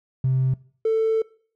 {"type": "tone pair in turn", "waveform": "triangle", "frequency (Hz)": [130.81, 444.2], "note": ["C3", "A4"], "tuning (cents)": [0, 16], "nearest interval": "octave + major sixth", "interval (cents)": 2116, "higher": "second", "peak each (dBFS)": -14, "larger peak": "neither", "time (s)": [[0.24, 0.54], [0.85, 1.22]], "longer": "second", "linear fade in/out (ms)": 5, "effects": ["noise-tail reverb RT60 0.5 s tail -25 dB re dry", "tanh soft clip ceiling -15 dBFS"]}